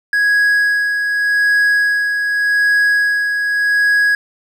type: tone with tremolo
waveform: triangle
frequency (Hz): 1661.2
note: G#6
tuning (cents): 0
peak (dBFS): -8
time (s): 0.13-4.15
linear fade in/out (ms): 2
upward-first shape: sine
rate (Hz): 0.85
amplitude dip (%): 45
effects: none